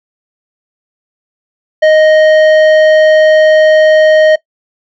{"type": "tone with tanh clipping", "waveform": "triangle", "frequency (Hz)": 622.3, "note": "D#5", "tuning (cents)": 0, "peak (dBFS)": -5, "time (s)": [1.82, 4.36], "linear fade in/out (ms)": 10, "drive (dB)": 15, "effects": ["noise-tail reverb RT60 0.1 s tail -19 dB re dry"]}